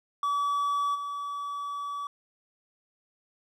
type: tone with level steps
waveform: triangle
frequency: 1145 Hz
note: D6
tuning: 44 cents flat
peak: -23 / -30 dBFS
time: 0.23-2.07 s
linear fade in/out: 2 ms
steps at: 0.94 s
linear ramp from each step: 20 ms
effects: none